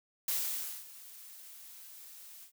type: noise with ADSR envelope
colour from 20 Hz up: blue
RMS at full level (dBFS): -32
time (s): 0.28-2.52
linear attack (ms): 3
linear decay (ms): 560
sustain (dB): -19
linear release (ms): 91
effects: none